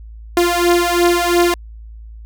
sawtooth beating tone pair, 346.9 / 349.8 Hz, F4 / F4, -12 / +3 cents, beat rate 2.9 Hz, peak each -11 dBFS, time 0.37-1.54 s, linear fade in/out 2 ms, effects added 55 Hz sine -32 dBFS peak until 2.25 s

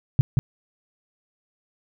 sine tone with echo, 130.81 Hz, C3, in tune, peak -10 dBFS, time 0.19-0.21 s, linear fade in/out 0 ms, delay 180 ms, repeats 1, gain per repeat -4 dB, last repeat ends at 0.39 s, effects none

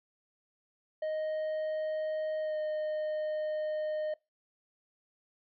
triangle tone with pitch glide, 622.3 to 614.8 Hz, D#5 to D#5, 0 to -21 cents, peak -29 dBFS, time 1.02-4.14 s, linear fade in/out 5 ms, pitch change -21 cents, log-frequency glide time 2.41-2.57 s, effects noise-tail reverb RT60 0.2 s tail -22 dB re dry + resampled to 11025 Hz

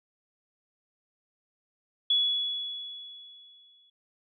sine tone with exponential decay, 3389 Hz, G#7, 34 cents sharp, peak -20 dBFS, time 2.1-3.9 s, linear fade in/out 5 ms, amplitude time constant 390 ms, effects none

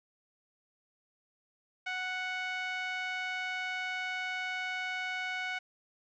sawtooth tone with band-pass filter, 740 Hz, F#5, in tune, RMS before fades -36 dBFS, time 1.86-5.59 s, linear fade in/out 10 ms, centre 2000 Hz, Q 2.2, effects resampled to 16000 Hz + 10-bit

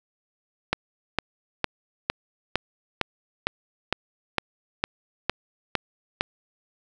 click train, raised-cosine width 0.3 ms, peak -5 dBFS, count 13, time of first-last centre 0.73-6.209 s, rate 2.19 Hz, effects none

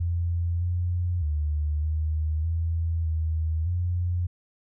sine tone with pitch steps, 85.6 / 88.1 / 75 / 77.8 / 82.6 / 79.8 / 88.2 Hz, F2 / F2 / D2 / D#2 / E2 / D#2 / F2, -34 / +16 / +37 / 0 / +4 / +44 / +18 cents, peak -23 dBFS, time 0-4.27 s, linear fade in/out 10 ms, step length 610 ms, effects none

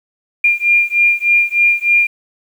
sine beating tone pair, 2400 / 2403.3 Hz, D7 / D7, +37 / +39 cents, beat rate 3.3 Hz, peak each -13 dBFS, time 0.44-2.07 s, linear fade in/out 5 ms, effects 7-bit

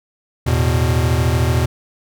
square chord, E suspended fourth, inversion none, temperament equal, 82.41 / 110 / 123.47 Hz, E2 / A2 / B2, 0 / 0 / 0 cents, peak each -18 / -22 / -18 dBFS, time 0.46-1.66 s, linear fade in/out 10 ms, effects none

